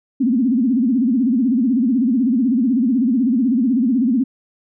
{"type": "tone with vibrato", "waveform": "sine", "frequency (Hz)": 246.9, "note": "B3", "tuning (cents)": 0, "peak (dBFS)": -13, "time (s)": [0.2, 4.24], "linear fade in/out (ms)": 10, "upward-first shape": "sine", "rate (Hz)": 16, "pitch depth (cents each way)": 200, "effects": []}